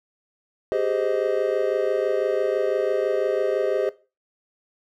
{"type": "chord", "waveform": "triangle", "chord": "Ab major seventh", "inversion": "third", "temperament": "just", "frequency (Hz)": [389.3, 415.3, 519.1, 623], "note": ["G4", "Ab4", "C5", "Eb5"], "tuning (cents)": [-12, 0, -14, 2], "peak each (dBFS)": -24, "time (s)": [0.72, 3.89], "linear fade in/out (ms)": 0, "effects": ["noise-tail reverb RT60 0.3 s tail -17 dB re dry"]}